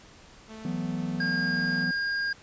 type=tone with pitch glide; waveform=sawtooth; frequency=220 to 221.5 Hz; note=A3 to A3; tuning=0 to +12 cents; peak=-37 dBFS; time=0.47-1.87 s; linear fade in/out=50 ms; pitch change=+12 cents; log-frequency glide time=1.18-1.43 s
type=chord; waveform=triangle; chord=E suspended second; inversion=none; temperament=equal; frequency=164.81 / 185 / 246.9 Hz; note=E3 / F#3 / B3; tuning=0 / 0 / 0 cents; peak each=-31 / -31 / -31 dBFS; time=0.65-1.91 s; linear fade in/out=2 ms
type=tone; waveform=square; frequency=1616 Hz; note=G#6; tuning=48 cents flat; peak=-27 dBFS; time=1.2-2.33 s; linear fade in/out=5 ms
effects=pink hiss -52 dBFS RMS until 2.42 s + resampled to 16000 Hz